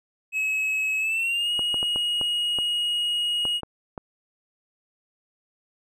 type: tone with pitch glide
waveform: triangle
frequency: 2570 to 2885 Hz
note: E7 to F#7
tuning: -45 to -44 cents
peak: -21 dBFS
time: 0.32-3.61 s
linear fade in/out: 50 ms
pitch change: +201 cents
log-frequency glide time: 0.99-1.51 s
type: clicks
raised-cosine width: 1 ms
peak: -19 dBFS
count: 9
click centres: 1.593 / 1.743 / 1.829 / 1.96 / 2.213 / 2.587 / 3.453 / 3.633 / 3.978 s
effects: none